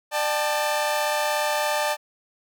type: chord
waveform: sawtooth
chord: D suspended fourth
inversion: none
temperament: equal with one note detuned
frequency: 599 / 784 / 880 Hz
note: D5 / G5 / A5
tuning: +34 / 0 / 0 cents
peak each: -21 / -27 / -22 dBFS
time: 0.11-1.97 s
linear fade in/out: 50 ms
effects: none

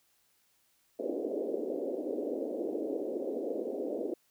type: band-pass noise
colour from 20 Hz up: white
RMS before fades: -35 dBFS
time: 0.99-4.14 s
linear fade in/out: 5 ms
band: 260 to 560 Hz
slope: 48 dB/octave
effects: white hiss -71 dBFS RMS until 4.3 s

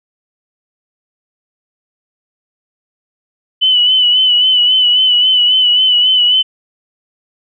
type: tone with vibrato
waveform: sine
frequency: 2991 Hz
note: F#7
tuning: 18 cents sharp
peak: -7 dBFS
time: 3.61-6.43 s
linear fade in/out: 20 ms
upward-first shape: sine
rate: 3.7 Hz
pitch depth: 42 cents each way
effects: none

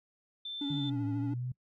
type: tone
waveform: sine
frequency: 3549 Hz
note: A7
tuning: 14 cents sharp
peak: -37 dBFS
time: 0.45-0.9 s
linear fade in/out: 5 ms
type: tone with vibrato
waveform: triangle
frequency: 284.1 Hz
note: C#4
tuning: 43 cents sharp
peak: -30 dBFS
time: 0.61-1.34 s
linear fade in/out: 5 ms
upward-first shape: triangle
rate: 13 Hz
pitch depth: 51 cents each way
type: linear two-way sweep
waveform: sine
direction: down then up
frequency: 152.6 to 110.3 to 127.8 Hz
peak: -33 dBFS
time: 0.7-1.52 s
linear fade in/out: 5 ms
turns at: 1.06 s
effects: noise-tail reverb RT60 0.1 s tail -24 dB re dry + tanh soft clip ceiling -21 dBFS

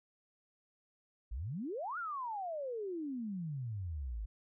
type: exponential two-way sweep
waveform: sine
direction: up then down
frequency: 49 to 1460 to 49 Hz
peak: -37 dBFS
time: 1.31-4.26 s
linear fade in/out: 10 ms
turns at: 1.98 s
effects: none

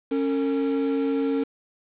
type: tone pair together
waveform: triangle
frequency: 275.2 / 454.8 Hz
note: C#4 / A#4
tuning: -12 / -43 cents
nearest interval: major sixth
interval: 869 cents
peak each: -21 / -24 dBFS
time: 0.11-1.44 s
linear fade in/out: 10 ms
effects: resampled to 8000 Hz + 7-bit

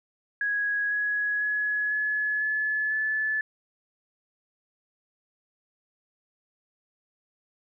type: tone with pitch steps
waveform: sine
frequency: 1661.2 / 1675.7 / 1690.2 / 1704.9 / 1719.8 / 1734.7 Hz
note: G#6 / G#6 / G#6 / G#6 / A6 / A6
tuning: 0 / +15 / +30 / +45 / -40 / -25 cents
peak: -24 dBFS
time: 0.41-3.41 s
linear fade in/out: 2 ms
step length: 500 ms
effects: none

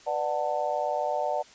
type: chord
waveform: sine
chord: B minor seventh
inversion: none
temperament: just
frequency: 493.9 / 592.7 / 740.8 / 889 Hz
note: B4 / D5 / F#5 / A5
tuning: 0 / +16 / +2 / +18 cents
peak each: -35 / -29 / -30 / -32 dBFS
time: 0.06-1.43 s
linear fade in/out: 20 ms
effects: white hiss -53 dBFS RMS until 1.54 s + resampled to 16000 Hz

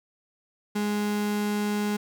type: tone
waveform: 35% pulse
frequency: 207.7 Hz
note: G#3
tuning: in tune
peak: -23 dBFS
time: 0.75-1.97 s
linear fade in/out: 10 ms
effects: none

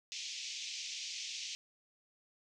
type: band-pass noise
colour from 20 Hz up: white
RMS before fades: -43 dBFS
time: 0.12-1.55 s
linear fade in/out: 0 ms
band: 2300 to 6500 Hz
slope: 48 dB/octave
effects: none

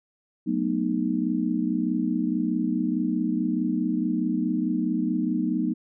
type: chord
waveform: sine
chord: B dominant seventh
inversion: second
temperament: just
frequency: 185.21 / 222.2 / 246.9 / 308.7 Hz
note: F#3 / A3 / B3 / D#4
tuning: +2 / +17 / 0 / -14 cents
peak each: -29 / -29 / -27 / -27 dBFS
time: 0.46-5.74 s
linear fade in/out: 20 ms
effects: none

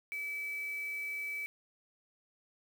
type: tone with quantisation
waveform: sine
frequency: 2298 Hz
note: D7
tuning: 38 cents flat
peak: -36 dBFS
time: 0.12-1.46 s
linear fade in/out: 0 ms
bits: 8
effects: none

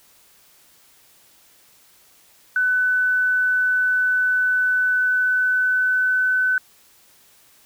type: tone with pitch glide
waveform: sine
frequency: 1500 to 1509.6 Hz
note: F#6 to F#6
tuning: +23 to +34 cents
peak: -16 dBFS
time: 2.56-6.58 s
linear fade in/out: 2 ms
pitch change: +11 cents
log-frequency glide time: 4.81-6.32 s
effects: white hiss -54 dBFS RMS until 7.65 s

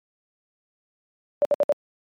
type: tone bursts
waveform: sine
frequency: 580 Hz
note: D5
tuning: 22 cents flat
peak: -15 dBFS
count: 4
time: 1.42-1.723 s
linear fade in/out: 0 ms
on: 30 ms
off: 61 ms
effects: high-pass 200 Hz 12 dB/octave + MP3 96 kbps

